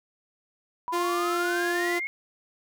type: exponential sweep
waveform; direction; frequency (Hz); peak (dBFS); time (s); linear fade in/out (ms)
sine; up; 972 to 2195; -28; 0.88-2.07; 0
type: tone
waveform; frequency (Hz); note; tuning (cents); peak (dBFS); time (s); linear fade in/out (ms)
sawtooth; 349.2; F4; 0; -22; 0.92-2; 20
effects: none